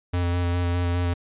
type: tone with vibrato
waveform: square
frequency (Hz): 87.7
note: F2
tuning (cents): +8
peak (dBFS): -22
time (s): 0.13-1.14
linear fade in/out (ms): 10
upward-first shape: square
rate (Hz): 4.9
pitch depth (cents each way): 15
effects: resampled to 8000 Hz